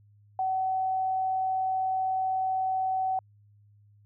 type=tone; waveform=sine; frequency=756 Hz; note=F#5; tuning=37 cents sharp; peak=-25 dBFS; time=0.39-3.19 s; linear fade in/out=2 ms; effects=added 103 Hz sine -56 dBFS peak until 4.05 s